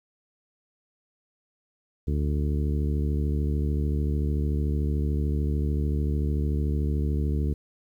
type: harmonic tone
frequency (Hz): 73.5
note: D2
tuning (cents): +2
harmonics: 1 / 2 / 3 / 4 / 5 / 6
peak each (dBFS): -24 / -30 / -34 / -36 / -38 / -40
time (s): 2.07-7.54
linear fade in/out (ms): 10
effects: 10-bit